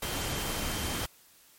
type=tone in noise; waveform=sine; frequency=3136 Hz; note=G7; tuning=in tune; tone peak=-42 dBFS; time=0.02-1.06 s; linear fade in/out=5 ms; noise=pink; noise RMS=-33 dBFS; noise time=0.02-1.06 s; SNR=-12 dB; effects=white hiss -59 dBFS RMS until 1.58 s + MP3 64 kbps